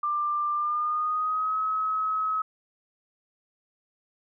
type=tone with pitch glide; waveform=sine; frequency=1188 to 1280.6 Hz; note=D6 to D#6; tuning=+20 to +49 cents; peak=-24 dBFS; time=0.03-2.42 s; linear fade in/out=5 ms; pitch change=+129 cents; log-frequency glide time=0.54-1.57 s; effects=none